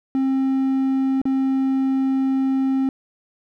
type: tone with dropouts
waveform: triangle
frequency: 266.5 Hz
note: C4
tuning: 32 cents sharp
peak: -15 dBFS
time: 0.15-2.89 s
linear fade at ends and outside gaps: 1 ms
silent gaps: 1.216-1.254 s
effects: none